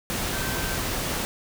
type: tone in noise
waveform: sine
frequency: 1552 Hz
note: G6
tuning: 18 cents flat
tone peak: -35 dBFS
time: 0.33-0.77 s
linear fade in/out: 0 ms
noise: pink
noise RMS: -28 dBFS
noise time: 0.1-1.25 s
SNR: -10 dB
effects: none